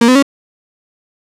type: tone with pitch steps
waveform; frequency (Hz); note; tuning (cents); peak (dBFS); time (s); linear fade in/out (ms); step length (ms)
35% pulse; 233.7 / 254.9 / 277.9; A#3 / C4 / C#4; +5 / -45 / +4; -4; 0.01-0.226; 5; 72
effects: low-pass 9000 Hz 12 dB/octave